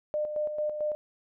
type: tone with tremolo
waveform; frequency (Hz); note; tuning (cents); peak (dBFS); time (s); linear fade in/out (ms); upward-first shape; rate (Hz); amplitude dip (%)
sine; 603; D5; +46; -26; 0.14-0.95; 0; square; 4.5; 50
effects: none